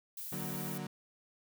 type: noise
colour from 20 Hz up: violet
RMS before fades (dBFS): -43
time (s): 0.17-0.78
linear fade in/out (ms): 5
type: chord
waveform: 35% pulse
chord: D augmented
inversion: none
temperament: equal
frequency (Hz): 146.83 / 185 / 233.1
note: D3 / F#3 / A#3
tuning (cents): 0 / 0 / 0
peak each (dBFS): -41 / -40 / -44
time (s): 0.32-0.87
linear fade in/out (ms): 5
effects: none